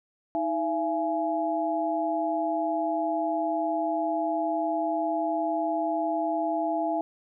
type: tone cluster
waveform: sine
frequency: 317.1 / 675 / 838 Hz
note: D#4 / E5 / G#5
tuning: +33 / +41 / +15 cents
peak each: -30 / -27 / -31 dBFS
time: 0.35-7.01 s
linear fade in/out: 0 ms
effects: none